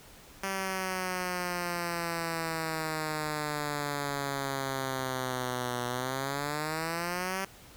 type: exponential two-way sweep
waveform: 5% pulse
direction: down then up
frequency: 194.5 to 121.9 to 194.5 Hz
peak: -20 dBFS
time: 0.43-7.45 s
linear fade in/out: 5 ms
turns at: 5.86 s
effects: pink hiss -53 dBFS RMS until 7.76 s